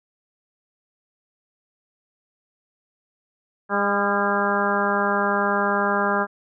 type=harmonic tone with a mistuned harmonic; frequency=202.3 Hz; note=G#3; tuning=45 cents flat; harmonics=1 / 2 / 3 / 4 / 5 / 6 / 7 / 8; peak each=-27 / -27 / -27 / -27 / -27 / -27 / -27 / -27 dBFS; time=3.69-6.27 s; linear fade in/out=50 ms; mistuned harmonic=7; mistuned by=-36 cents; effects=none